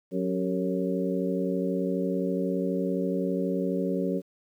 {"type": "harmonic tone with a mistuned harmonic", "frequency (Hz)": 92, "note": "F#2", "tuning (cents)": -9, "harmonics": [2, 3, 4, 5, 6], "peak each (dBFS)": [-29, -31, -32, -33, -34], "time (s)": [0.11, 4.22], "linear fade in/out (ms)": 50, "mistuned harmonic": 4, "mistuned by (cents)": 79, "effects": ["10-bit"]}